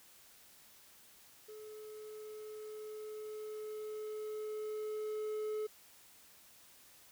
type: tone with level ramp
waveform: triangle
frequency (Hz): 428.7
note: A4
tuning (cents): -45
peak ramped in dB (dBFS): -46 to -33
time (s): 1.48-5.67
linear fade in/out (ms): 10
effects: white hiss -61 dBFS RMS until 7.11 s